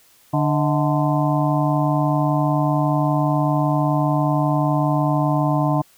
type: harmonic tone with a mistuned harmonic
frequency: 147.4 Hz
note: D3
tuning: 7 cents sharp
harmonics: 1 / 2 / 4 / 5 / 6 / 7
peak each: -19 / -22 / -25 / -26 / -27 / -27 dBFS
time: 0.33-5.82 s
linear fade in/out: 10 ms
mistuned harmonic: 4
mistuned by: +120 cents
effects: white hiss -54 dBFS RMS until 5.97 s